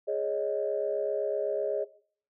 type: chord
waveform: sine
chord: Ab suspended fourth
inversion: none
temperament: equal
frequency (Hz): 415.3 / 554.4 / 622.3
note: Ab4 / Db5 / Eb5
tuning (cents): 0 / 0 / 0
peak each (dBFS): -31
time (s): 0.07-1.85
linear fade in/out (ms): 20
effects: noise-tail reverb RT60 0.5 s tail -17 dB re dry + tanh soft clip ceiling -17 dBFS